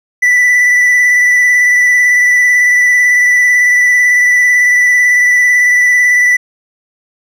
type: tone with vibrato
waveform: triangle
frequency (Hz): 1975.5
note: B6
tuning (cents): 0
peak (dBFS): -4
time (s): 0.22-6.37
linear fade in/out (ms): 10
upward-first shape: triangle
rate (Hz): 18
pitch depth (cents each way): 23
effects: none